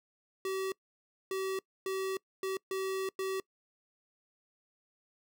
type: tone bursts at uneven times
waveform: square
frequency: 382.4 Hz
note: G4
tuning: 43 cents flat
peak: -33 dBFS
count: 6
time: 0.45-0.72 / 1.31-1.59 / 1.86-2.17 / 2.43-2.57 / 2.71-3.09 / 3.19-3.4 s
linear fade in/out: 2 ms
effects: noise-tail reverb RT60 0.1 s tail -24 dB re dry